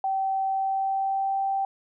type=tone with pitch glide; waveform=sine; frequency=772 to 780.5 Hz; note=G5 to G5; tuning=-27 to -8 cents; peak=-23 dBFS; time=0.04-1.65 s; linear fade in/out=2 ms; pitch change=+19 cents; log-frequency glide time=0.46-1.39 s; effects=none